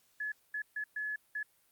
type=tone bursts at uneven times; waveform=sine; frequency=1706 Hz; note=G#6; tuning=46 cents sharp; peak=-34 dBFS; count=5; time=0.2-0.32 / 0.54-0.62 / 0.76-0.84 / 0.96-1.16 / 1.35-1.43 s; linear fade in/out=5 ms; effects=white hiss -70 dBFS RMS until 1.71 s + Opus 48 kbps